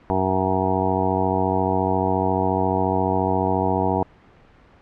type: harmonic tone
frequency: 94.3 Hz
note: F#2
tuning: 33 cents sharp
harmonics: 1 / 2 / 3 / 4 / 5 / 7 / 8 / 9 / 10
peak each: -27 / -27 / -27 / -27 / -27 / -27 / -27 / -27 / -27 dBFS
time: 0.1-4.03 s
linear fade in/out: 0 ms
effects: pink hiss -51 dBFS RMS until 4.81 s + low-pass 2000 Hz 12 dB/octave